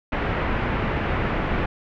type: low-pass noise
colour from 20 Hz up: pink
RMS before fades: -24 dBFS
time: 0.12-1.66 s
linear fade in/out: 5 ms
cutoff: 2400 Hz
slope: 24 dB/octave
effects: none